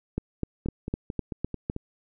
two click trains, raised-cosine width 3 ms, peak -19 / -14 dBFS, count 6 / 7, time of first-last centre 0.66-1.764 / 0.18-1.699 s, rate 4.53 / 3.95 Hz, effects none

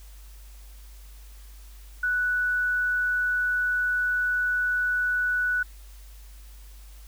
sine tone, 1480 Hz, F#6, in tune, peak -22 dBFS, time 2.03-5.63 s, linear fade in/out 5 ms, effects added 50 Hz sine -43 dBFS peak until 7.07 s + white hiss -55 dBFS RMS until 7.07 s

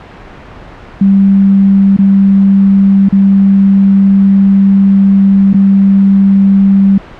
sine tone with dropouts, 196 Hz, G3, in tune, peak -3 dBFS, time 1.01-6.98 s, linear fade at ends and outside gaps 5 ms, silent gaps 1.967-1.987 / 3.088-3.124 / 5.532-5.542 s, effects pink hiss -31 dBFS RMS until 7.19 s + low-pass 2000 Hz 12 dB/octave

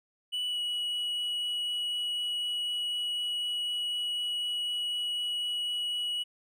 triangle tone with pitch glide, 2960 to 2926 Hz, F#7 to F#7, 0 to -20 cents, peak -28 dBFS, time 0.32-6.24 s, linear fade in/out 20 ms, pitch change -20 cents, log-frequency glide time 0.47-0.58 s, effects none

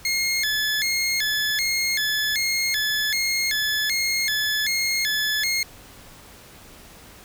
20% pulse tone with vibrato, 1921 Hz, B6, 48 cents flat, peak -16 dBFS, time 0.05-5.63 s, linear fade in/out 2 ms, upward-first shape square, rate 1.3 Hz, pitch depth 190 cents each way, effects pink hiss -46 dBFS RMS until 7.24 s

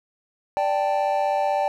triangle chord, D suspended fourth, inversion none, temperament equal, 587.3 / 784 / 880 Hz, D5 / G5 / A5, 0 / 0 / 0 cents, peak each -22 / -21 / -25 dBFS, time 0.57-1.68 s, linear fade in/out 0 ms, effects none

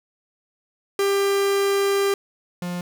45% pulse tone pair in turn, 396.9 / 176.8 Hz, G4 / F3, +22 / +22 cents, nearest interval octave + major second, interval 1400 cents, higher first, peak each -18 / -26 dBFS, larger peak first, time 0.99-2.14 / 2.62-2.81 s, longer first, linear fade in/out 2 ms, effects none

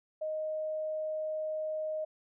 sine tone, 622.3 Hz, D#5, in tune, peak -32 dBFS, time 0.21-2.05 s, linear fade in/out 10 ms, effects none

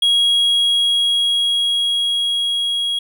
triangle tone with level ramp, 3300 Hz, G#7, 12 cents flat, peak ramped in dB -10 to -16 dBFS, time 0.02-2.99 s, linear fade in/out 5 ms, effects none

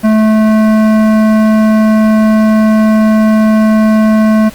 sine tone with hard clipping, 217.3 Hz, A3, 21 cents flat, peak -7 dBFS, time 0.03-4.5 s, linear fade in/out 20 ms, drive 14 dB, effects pink hiss -33 dBFS RMS until 4.54 s + Opus 32 kbps

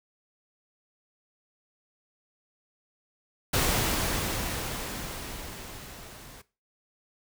pink noise with level ramp, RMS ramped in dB -24 to -48 dBFS, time 3.53-6.42 s, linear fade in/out 10 ms, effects noise-tail reverb RT60 0.3 s tail -18 dB re dry

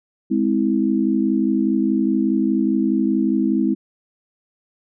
sine chord, Ab augmented, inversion none, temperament just, 207.7 / 259.6 / 324.5 Hz, Ab3 / C4 / E4, 0 / -13 / -27 cents, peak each -20 dBFS, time 0.3-3.75 s, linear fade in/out 20 ms, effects none

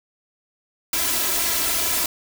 white noise with comb filter, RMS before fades -22 dBFS, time 0.93-2.06 s, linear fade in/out 2 ms, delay 3 ms, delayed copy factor +0.75, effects none

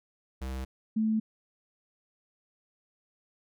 square / sine tone pair in turn, 65.3 / 219 Hz, C2 / A3, -3 / -8 cents, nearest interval octave + major sixth, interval 2095 cents, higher second, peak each -34 / -24 dBFS, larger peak second, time 0.41-0.65 / 0.96-1.2 s, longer neither, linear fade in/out 10 ms, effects none

